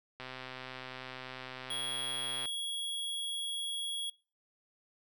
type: click train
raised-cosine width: 0.3 ms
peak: -27 dBFS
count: 292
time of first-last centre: 0.2-2.456 s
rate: 129 Hz
type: tone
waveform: square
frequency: 3328 Hz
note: G#7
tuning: 3 cents sharp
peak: -35 dBFS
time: 1.7-4.1 s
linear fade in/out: 5 ms
effects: noise-tail reverb RT60 0.4 s tail -24 dB re dry